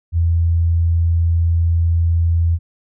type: tone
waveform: sine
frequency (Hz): 83.9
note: E2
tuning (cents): +31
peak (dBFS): -12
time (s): 0.12-2.59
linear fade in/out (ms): 50
effects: none